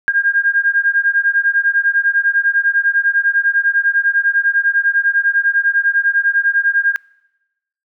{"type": "beating tone pair", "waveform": "sine", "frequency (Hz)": [1609, 1619], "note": ["G6", "G#6"], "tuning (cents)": [45, -45], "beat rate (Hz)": 10, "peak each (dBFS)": -15, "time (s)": [0.08, 6.96], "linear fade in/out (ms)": 0, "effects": ["noise-tail reverb RT60 1.0 s tail -26 dB re dry"]}